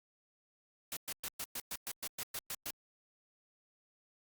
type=noise bursts; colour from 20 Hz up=white; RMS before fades=-40 dBFS; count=12; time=0.92-2.706 s; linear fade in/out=2 ms; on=48 ms; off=110 ms; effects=Opus 48 kbps